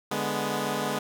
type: chord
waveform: 10% pulse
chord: G# diminished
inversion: second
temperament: equal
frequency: 146.83 / 207.7 / 246.9 Hz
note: D3 / G#3 / B3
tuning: 0 / 0 / 0 cents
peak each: -25 / -22 / -23 dBFS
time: 0.11-0.99 s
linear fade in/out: 5 ms
effects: none